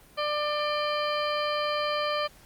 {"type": "harmonic tone with a mistuned harmonic", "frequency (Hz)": 595, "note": "D5", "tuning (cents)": 22, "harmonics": [1, 2, 3, 4, 5, 7, 8], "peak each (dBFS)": [-29, -30, -38, -37, -36, -40, -40], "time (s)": [0.17, 2.28], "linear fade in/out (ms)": 20, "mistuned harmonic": 5, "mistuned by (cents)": 66, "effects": ["pink hiss -55 dBFS RMS until 2.45 s", "Opus 32 kbps"]}